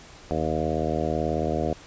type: harmonic tone with a mistuned harmonic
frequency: 78.4 Hz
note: D#2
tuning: 14 cents sharp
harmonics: 1 / 2 / 3 / 4 / 5 / 6 / 7 / 8 / 9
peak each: -32 / -32 / -32 / -32 / -32 / -32 / -32 / -32 / -32 dBFS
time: 0.31-1.73 s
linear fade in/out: 0 ms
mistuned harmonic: 1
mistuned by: -30 cents
effects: pink hiss -47 dBFS RMS until 1.86 s + resampled to 16000 Hz